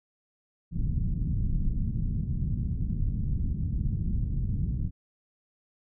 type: low-pass noise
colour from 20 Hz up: pink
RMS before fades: -28 dBFS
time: 0.71-4.91 s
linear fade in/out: 50 ms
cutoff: 190 Hz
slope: 24 dB/octave
effects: none